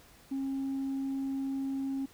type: tone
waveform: sine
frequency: 270.6 Hz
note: C#4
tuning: 42 cents flat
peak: -29 dBFS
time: 0.31-2.06 s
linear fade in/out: 10 ms
effects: tanh soft clip ceiling -29 dBFS + pink hiss -58 dBFS RMS until 2.13 s